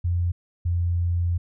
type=tone pair in turn; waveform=sine; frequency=87.31 / 86.71 Hz; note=F2 / F2; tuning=0 / -12 cents; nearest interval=unison; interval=12 cents; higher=first; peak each=-20 dBFS; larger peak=neither; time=0.04-0.32 / 0.65-1.38 s; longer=second; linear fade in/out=10 ms; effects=none